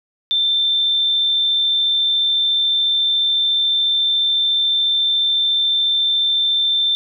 sine tone, 3563 Hz, A7, 21 cents sharp, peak -14 dBFS, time 0.31-6.95 s, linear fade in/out 0 ms, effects none

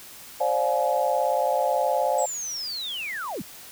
sine chord, D half-diminished seventh, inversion third, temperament just, 528.6 / 587.3 / 704.8 / 845.8 Hz, C5 / D5 / F5 / Ab5, +18 / 0 / +16 / +31 cents, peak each -26 dBFS, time 0.4-2.26 s, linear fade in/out 10 ms
sine linear sweep, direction down, 7900 to 128.1 Hz, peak -29 dBFS, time 2.18-3.42 s, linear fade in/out 5 ms
effects white hiss -44 dBFS RMS until 3.71 s

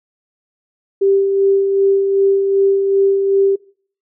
sine tone with tremolo, 392.7 Hz, G4, 3 cents sharp, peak -9 dBFS, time 1.01-3.56 s, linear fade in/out 10 ms, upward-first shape sine, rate 2.6 Hz, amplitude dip 40%, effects noise-tail reverb RT60 0.5 s tail -22 dB re dry

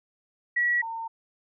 sine tone pair in turn, 1929 / 908.7 Hz, B6 / A#5, -41 / -44 cents, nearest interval octave + minor second, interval 1303 cents, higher first, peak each -21 / -31 dBFS, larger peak first, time 0.56-0.82 / 0.82-1.08 s, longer neither, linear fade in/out 10 ms, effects none

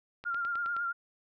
click train, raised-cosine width 0.3 ms, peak -29 dBFS, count 6, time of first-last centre 0.24-0.766 s, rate 9.51 Hz
sine tone with vibrato, 1394 Hz, F6, 4 cents flat, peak -30 dBFS, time 0.25-0.93 s, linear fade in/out 20 ms, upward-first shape sine, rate 9.2 Hz, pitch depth 35 cents each way
effects none

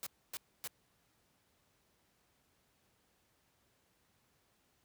white noise bursts, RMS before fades -42 dBFS, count 3, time 0.03-0.675 s, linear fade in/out 0 ms, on 35 ms, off 270 ms, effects pink hiss -74 dBFS RMS until 4.84 s + high-pass 60 Hz 12 dB/octave

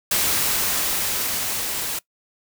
white noise with level ramp, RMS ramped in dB -20 to -27 dBFS, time 0.11-1.99 s, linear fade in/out 5 ms, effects noise-tail reverb RT60 0.1 s tail -21 dB re dry

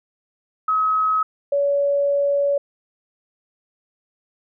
sine tone pair in turn, 1277 / 566.5 Hz, D#6 / C#5, +45 / +37 cents, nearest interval octave + major second, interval 1408 cents, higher first, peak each -16 dBFS, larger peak neither, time 0.68-1.23 / 1.52-2.58 s, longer second, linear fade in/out 5 ms, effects none

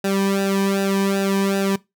sawtooth tone with flanger, 196 Hz, G3, in tune, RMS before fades -20 dBFS, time 0.04-1.76 s, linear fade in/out 5 ms, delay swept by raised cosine 0.92 to 1.49 ms, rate 2.6 Hz, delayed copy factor -1, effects noise-tail reverb RT60 0.2 s tail -21 dB re dry

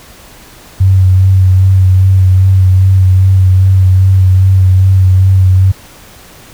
sine tone with vibrato, 94.1 Hz, F#2, 30 cents sharp, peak -3 dBFS, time 0.8-5.72 s, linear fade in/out 10 ms, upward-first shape sine, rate 2.5 Hz, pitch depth 24 cents each way, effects pink hiss -36 dBFS RMS until 6.53 s

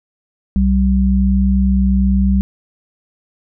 sine tone pair together, 64.38 / 193.1 Hz, C2 / G3, -27 / -26 cents, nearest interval octave + perfect fifth, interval 1901 cents, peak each -13 dBFS, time 0.56-2.41 s, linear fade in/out 0 ms, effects none

